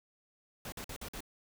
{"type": "noise bursts", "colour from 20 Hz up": "pink", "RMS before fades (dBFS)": -43, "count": 5, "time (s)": [0.65, 1.206], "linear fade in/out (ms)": 2, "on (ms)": 72, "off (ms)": 49, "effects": []}